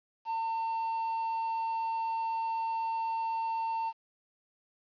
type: tone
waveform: triangle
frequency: 904 Hz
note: A5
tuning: 47 cents sharp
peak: -28 dBFS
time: 0.25-3.93 s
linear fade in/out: 50 ms
effects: resampled to 11025 Hz + 10-bit